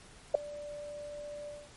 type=tone with ADSR envelope; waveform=sine; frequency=587.3 Hz; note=D5; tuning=in tune; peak=-16 dBFS; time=0.34-1.7 s; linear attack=10 ms; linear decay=3 ms; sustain=-24 dB; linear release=210 ms; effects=pink hiss -55 dBFS RMS until 1.76 s + MP3 48 kbps